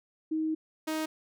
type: tone pair in turn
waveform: sine / sawtooth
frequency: 315.2 / 313.7 Hz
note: D#4 / D#4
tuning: +23 / +14 cents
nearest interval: unison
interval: 9 cents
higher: first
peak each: -27 / -26 dBFS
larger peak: second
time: 0.31-0.55 / 0.87-1.06 s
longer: first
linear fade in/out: 10 ms
effects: none